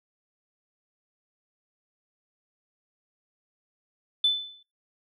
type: tone with exponential decay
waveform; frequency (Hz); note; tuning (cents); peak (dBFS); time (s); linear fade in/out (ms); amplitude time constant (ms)
sine; 3510; A7; -5; -16; 4.24-4.63; 5; 83
effects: noise-tail reverb RT60 0.2 s tail -21 dB re dry + tanh soft clip ceiling -12 dBFS